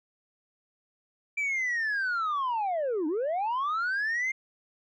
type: linear two-way sweep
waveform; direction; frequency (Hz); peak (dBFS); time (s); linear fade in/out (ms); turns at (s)
sine; down then up; 2349 to 290 to 2130; -24; 1.37-4.32; 10; 3.07
effects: tanh soft clip ceiling -25 dBFS